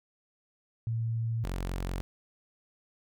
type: tone pair in turn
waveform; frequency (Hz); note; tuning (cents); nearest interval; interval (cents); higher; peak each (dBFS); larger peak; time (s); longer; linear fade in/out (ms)
sine / sawtooth; 114.1 / 45.28; A#2 / F#1; -37 / -37; octave + major third; 1600; first; -28; neither; 0.87-1.44 / 1.44-2.01; neither; 0
effects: none